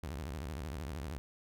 sawtooth tone with vibrato, 72.9 Hz, D2, 12 cents flat, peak -35 dBFS, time 0.03-1.18 s, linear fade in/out 0 ms, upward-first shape sine, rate 13 Hz, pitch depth 290 cents each way, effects none

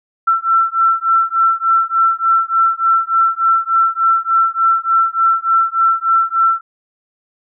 sine beating tone pair, 1341 / 1344.4 Hz, E6 / E6, +29 / +34 cents, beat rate 3.4 Hz, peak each -14 dBFS, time 0.27-6.61 s, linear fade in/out 10 ms, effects none

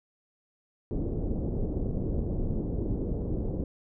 pink low-pass noise, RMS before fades -30 dBFS, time 0.91-3.64 s, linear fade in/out 2 ms, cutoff 460 Hz, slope 24 dB/octave, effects none

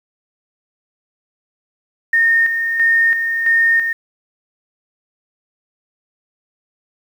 sine tone with tremolo, 1833 Hz, A#6, 30 cents flat, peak -10 dBFS, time 2.13-3.93 s, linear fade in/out 5 ms, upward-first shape square, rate 1.5 Hz, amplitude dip 50%, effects 7-bit

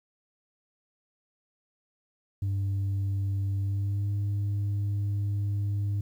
sine tone with pitch glide, 98.3 to 101.3 Hz, G2 to G#2, +5 to -43 cents, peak -23 dBFS, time 2.42-6.01 s, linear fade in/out 5 ms, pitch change +52 cents, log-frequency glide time 3.6-4.1 s, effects tanh soft clip ceiling -25 dBFS + 10-bit

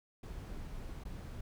brown noise with dropouts, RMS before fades -44 dBFS, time 0.23-1.41 s, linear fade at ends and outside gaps 5 ms, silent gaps 1.038-1.051 s, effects none

